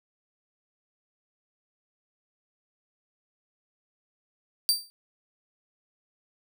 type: tone with exponential decay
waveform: sawtooth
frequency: 4669 Hz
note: D8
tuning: 11 cents flat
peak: -14 dBFS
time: 4.69-4.9 s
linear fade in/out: 0 ms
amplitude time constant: 44 ms
effects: none